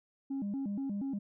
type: tone with vibrato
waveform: sine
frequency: 234.7 Hz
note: A#3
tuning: 12 cents sharp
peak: -31 dBFS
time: 0.3-1.19 s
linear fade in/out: 10 ms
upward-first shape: square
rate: 4.2 Hz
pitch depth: 260 cents each way
effects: tanh soft clip ceiling -31 dBFS